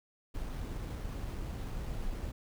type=noise with sample-and-hold; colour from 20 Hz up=brown; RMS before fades=-38 dBFS; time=0.34-2.32 s; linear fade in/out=10 ms; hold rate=7350 Hz; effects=none